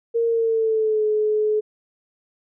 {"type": "tone with pitch glide", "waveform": "sine", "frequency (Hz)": [462.9, 426.9], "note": ["A#4", "G#4"], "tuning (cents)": [-12, 48], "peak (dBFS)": -17, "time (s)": [0.14, 1.61], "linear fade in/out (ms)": 20, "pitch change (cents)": -140, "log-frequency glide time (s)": [0.26, 1.05], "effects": []}